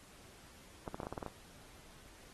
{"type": "clicks", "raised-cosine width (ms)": 1, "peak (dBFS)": -27, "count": 9, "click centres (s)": [0.878, 0.945, 1.002, 1.032, 1.069, 1.126, 1.178, 1.228, 1.263], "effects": ["pink hiss -59 dBFS RMS until 2.33 s", "AAC 32 kbps"]}